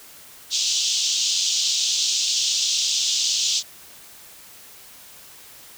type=band-pass noise; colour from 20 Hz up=white; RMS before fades=-22 dBFS; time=0.5-3.63 s; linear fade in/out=50 ms; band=3000 to 6900 Hz; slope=48 dB/octave; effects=white hiss -45 dBFS RMS until 5.77 s